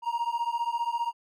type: beating tone pair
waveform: triangle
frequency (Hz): 932.3 / 947.3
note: A#5 / A#5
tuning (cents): 0 / +28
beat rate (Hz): 15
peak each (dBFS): -28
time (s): 0.02-1.13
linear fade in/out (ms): 50
effects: none